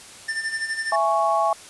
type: tone with tremolo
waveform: square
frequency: 1788 Hz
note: A6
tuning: 27 cents sharp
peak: -23 dBFS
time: 0.28-0.96 s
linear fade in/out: 10 ms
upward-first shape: sine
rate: 12 Hz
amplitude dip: 65%
type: chord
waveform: sine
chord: C# minor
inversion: first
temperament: just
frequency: 665.2 / 831.5 / 1108.7 Hz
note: E5 / G#5 / C#6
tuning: +16 / +2 / 0 cents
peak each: -22 dBFS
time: 0.92-1.53 s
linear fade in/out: 2 ms
effects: white hiss -43 dBFS RMS until 1.69 s + resampled to 24000 Hz